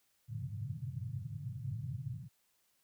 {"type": "band-pass noise", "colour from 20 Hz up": "white", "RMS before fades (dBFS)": -41, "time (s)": [0.28, 2.29], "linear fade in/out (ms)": 50, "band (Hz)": [100, 140], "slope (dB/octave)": 48, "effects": ["white hiss -75 dBFS RMS until 2.83 s"]}